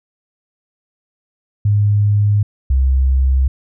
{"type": "tone pair in turn", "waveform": "sine", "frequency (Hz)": [103.3, 65.87], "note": ["G#2", "C2"], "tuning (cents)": [-9, 12], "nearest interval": "minor sixth", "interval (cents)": 779, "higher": "first", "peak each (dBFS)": -10, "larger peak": "neither", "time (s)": [[1.65, 2.43], [2.7, 3.48]], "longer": "neither", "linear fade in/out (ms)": 5, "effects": []}